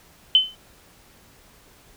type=tone with exponential decay; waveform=sine; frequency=3052 Hz; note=G7; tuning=47 cents flat; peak=-8 dBFS; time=0.35-0.55 s; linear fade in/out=1 ms; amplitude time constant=43 ms; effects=pink hiss -53 dBFS RMS until 1.96 s